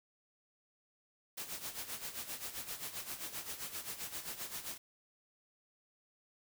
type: noise with tremolo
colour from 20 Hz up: white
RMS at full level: -41 dBFS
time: 1.37-4.78 s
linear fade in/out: 10 ms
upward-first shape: sine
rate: 7.6 Hz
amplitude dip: 70%
effects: none